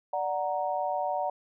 sine chord, D augmented, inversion none, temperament equal, 587.3 / 740 / 932.3 Hz, D5 / F#5 / A#5, 0 / 0 / 0 cents, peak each -32 / -30 / -33 dBFS, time 0.13-1.3 s, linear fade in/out 5 ms, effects none

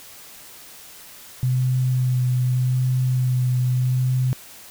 sine tone with vibrato, 127 Hz, B2, 49 cents sharp, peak -17 dBFS, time 1.43-4.33 s, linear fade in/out 0 ms, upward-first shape sine, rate 0.82 Hz, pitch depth 16 cents each way, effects white hiss -43 dBFS RMS until 4.7 s

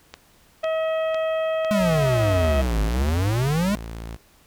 click train, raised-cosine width 0.2 ms, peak -18 dBFS, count 4, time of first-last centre 0.14-1.648 s, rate 1.99 Hz
harmonic tone, 640 Hz, D#5, 49 cents sharp, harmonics 1 / 2 / 3 / 4 / 5, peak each -21 / -33 / -37 / -38 / -41 dBFS, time 0.63-2.62 s, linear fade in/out 10 ms
square exponential two-way sweep, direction down then up, 213.7 to 50.7 to 213.7 Hz, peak -20 dBFS, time 1.71-3.75 s, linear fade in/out 0 ms, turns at 2.82 s
sawtooth tone with pitch glide, 61.74 to 56.29 Hz, B1 to A1, 0 to +40 cents, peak -28 dBFS, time 1.79-4.17 s, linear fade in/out 20 ms, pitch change -160 cents, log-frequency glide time 2.23-3.55 s
effects pink hiss -56 dBFS RMS until 4.46 s

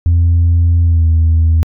sine tone with pitch glide, 84.9 to 81.16 Hz, F2 to E2, -48 to -26 cents, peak -5 dBFS, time 0.06-1.63 s, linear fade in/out 0 ms, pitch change -78 cents, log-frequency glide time 0.83-1.07 s, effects tanh soft clip ceiling -5 dBFS

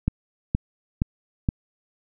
click train, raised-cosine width 5 ms, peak -8 dBFS, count 4, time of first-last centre 0.08-1.488 s, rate 2.13 Hz, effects none

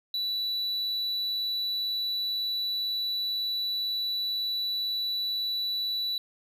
triangle tone, 3951 Hz, B7, in tune, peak -26 dBFS, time 0.14-6.18 s, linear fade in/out 2 ms, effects none

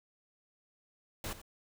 pink noise with echo, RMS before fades -39 dBFS, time 1.24-1.33 s, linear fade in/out 2 ms, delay 86 ms, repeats 1, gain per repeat -13 dB, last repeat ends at 1.416 s, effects none

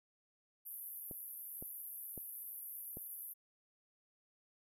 pink band-pass noise, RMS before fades -48 dBFS, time 0.65-3.34 s, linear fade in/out 20 ms, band 11000 to 14000 Hz, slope 96 dB/octave
clicks, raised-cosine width 2 ms, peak -35 dBFS, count 4, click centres 1.112 / 1.625 / 2.177 / 2.971 s
effects none

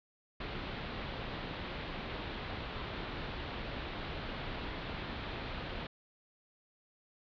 pink low-pass noise, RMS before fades -41 dBFS, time 0.4-5.87 s, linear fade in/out 5 ms, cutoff 4100 Hz, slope 48 dB/octave, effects none

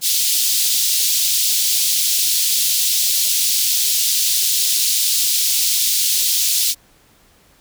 pink high-pass noise, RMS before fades -17 dBFS, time 0.01-6.75 s, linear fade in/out 50 ms, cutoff 3600 Hz, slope 24 dB/octave, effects pink hiss -53 dBFS RMS until 7.6 s

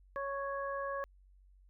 harmonic tone, 554.4 Hz, C#5, in tune, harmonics 1 / 2 / 3, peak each -38 / -39 / -44 dBFS, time 0.16-1.04 s, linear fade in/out 0 ms, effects added 47 Hz sine -59 dBFS peak until 1.69 s

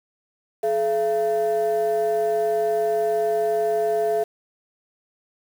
sine tone pair together, 426.7 / 678 Hz, G#4 / E5, +47 / +49 cents, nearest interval minor sixth, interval 802 cents, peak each -20 dBFS, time 0.63-4.24 s, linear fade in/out 10 ms, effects tanh soft clip ceiling -15 dBFS + 7-bit

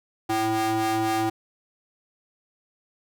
45% pulse ring-modulated tone, 220 Hz, A3, in tune, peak -19 dBFS, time 0.29-1.3 s, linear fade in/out 10 ms, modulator 552 Hz, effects none

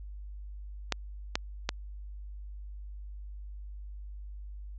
clicks, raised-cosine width 0.2 ms, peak -10 dBFS, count 3, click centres 0.923 / 1.355 / 1.691 s, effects added 50 Hz sine -40 dBFS peak until 4.78 s + resampled to 16000 Hz

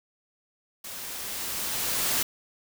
white noise with level ramp, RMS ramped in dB -39 to -25 dBFS, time 0.84-2.23 s, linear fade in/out 5 ms, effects none

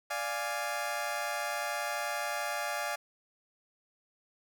20% pulse chord, D diminished, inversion none, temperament equal, 587.3 / 698.5 / 830.6 Hz, D5 / F5 / Ab5, 0 / 0 / 0 cents, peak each -32 dBFS, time 0.1-2.96 s, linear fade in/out 10 ms, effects none

